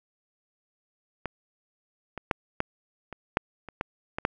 clicks, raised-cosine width 0.5 ms, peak -16 / -20 / -8 / -10 / -23 / -6 / -25 / -13 / -15 / -7 dBFS, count 10, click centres 1.257 / 2.177 / 2.312 / 2.604 / 3.127 / 3.371 / 3.687 / 3.811 / 4.185 / 4.251 s, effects none

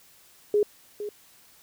sine tone with echo, 415.3 Hz, G#4, in tune, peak -18 dBFS, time 0.54-0.63 s, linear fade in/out 2 ms, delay 460 ms, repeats 1, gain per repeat -12 dB, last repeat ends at 1.09 s, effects white hiss -56 dBFS RMS until 1.62 s

